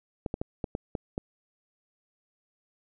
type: clicks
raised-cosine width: 2 ms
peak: -17 dBFS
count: 7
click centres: 0.262 / 0.341 / 0.415 / 0.642 / 0.751 / 0.952 / 1.179 s
effects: none